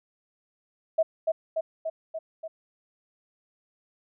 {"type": "tone with echo", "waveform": "sine", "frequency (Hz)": 644, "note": "E5", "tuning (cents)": -41, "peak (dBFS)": -18, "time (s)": [0.98, 1.03], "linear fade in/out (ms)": 10, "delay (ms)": 290, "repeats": 5, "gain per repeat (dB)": -3, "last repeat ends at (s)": 2.48, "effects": []}